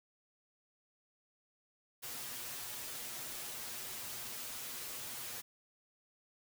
white noise with comb filter, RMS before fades -44 dBFS, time 2.02-5.42 s, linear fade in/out 20 ms, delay 8.2 ms, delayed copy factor +0.95, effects none

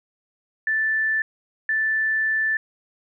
sine tone pair in turn, 1760 / 1760 Hz, A6 / A6, 0 / 0 cents, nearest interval unison, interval 0 cents, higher neither, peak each -19 dBFS, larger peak neither, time 0.67-1.22 / 1.69-2.57 s, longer second, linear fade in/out 2 ms, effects none

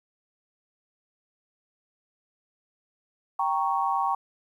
sine chord, G diminished, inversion none, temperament equal, 784 / 932.3 / 1108.7 Hz, G5 / Bb5 / Db6, 0 / 0 / 0 cents, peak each -27 / -28 / -27 dBFS, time 3.39-4.15 s, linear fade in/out 5 ms, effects 10-bit

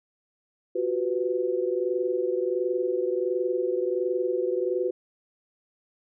sine tone cluster, 358 / 379.4 / 498.2 Hz, F4 / F#4 / B4, +43 / +43 / +15 cents, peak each -28 dBFS, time 0.75-4.91 s, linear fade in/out 10 ms, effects none

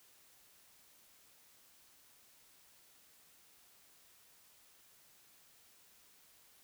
silence, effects white hiss -65 dBFS RMS until 6.63 s

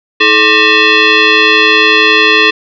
sine tone with frequency modulation, 430 Hz, A4, 40 cents flat, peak -4 dBFS, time 0.2-2.51 s, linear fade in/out 10 ms, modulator 749 Hz, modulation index 4.4, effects none

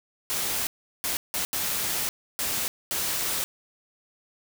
white noise bursts at uneven times, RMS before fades -28 dBFS, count 6, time 0.3-0.67 / 1.04-1.17 / 1.34-1.45 / 1.53-2.09 / 2.39-2.68 / 2.91-3.44 s, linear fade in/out 0 ms, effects none

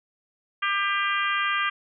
harmonic tone, 398.4 Hz, G4, 28 cents sharp, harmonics 3 / 4 / 5 / 6 / 7 / 8, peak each -26 / -28 / -30 / -32 / -33 / -34 dBFS, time 0.62-1.7 s, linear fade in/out 10 ms, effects none

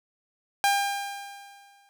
sawtooth tone with exponential decay, 801 Hz, G5, 37 cents sharp, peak -15 dBFS, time 0.64-1.89 s, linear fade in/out 0 ms, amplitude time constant 270 ms, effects none

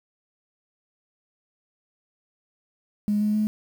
sine tone with pitch steps, 207.7 / 210.6 / 213.5 Hz, G#3 / G#3 / G#3, 0 / +24 / +48 cents, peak -19 dBFS, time 3.08-3.47 s, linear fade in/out 0 ms, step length 130 ms, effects tanh soft clip ceiling -15 dBFS + 8-bit

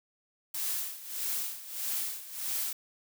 blue noise with tremolo, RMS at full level -32 dBFS, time 0.54-2.73 s, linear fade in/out 5 ms, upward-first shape sine, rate 1.6 Hz, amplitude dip 80%, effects none

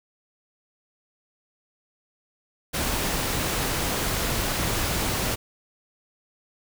pink noise, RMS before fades -26 dBFS, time 2.73-5.36 s, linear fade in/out 20 ms, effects none

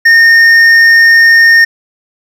sine tone with hard clipping, 1833 Hz, A#6, 30 cents flat, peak -3 dBFS, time 0.05-1.65 s, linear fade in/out 10 ms, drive 5 dB, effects none

